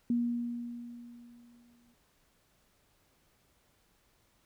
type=tone with exponential decay; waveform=sine; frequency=238.4 Hz; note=A#3; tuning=39 cents sharp; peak=-25 dBFS; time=0.1-1.94 s; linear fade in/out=2 ms; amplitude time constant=400 ms; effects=pink hiss -70 dBFS RMS until 4.45 s